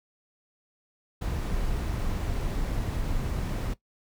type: noise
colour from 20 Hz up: brown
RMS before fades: -29 dBFS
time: 1.21-3.74 s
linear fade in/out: 10 ms
effects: noise-tail reverb RT60 0.1 s tail -17 dB re dry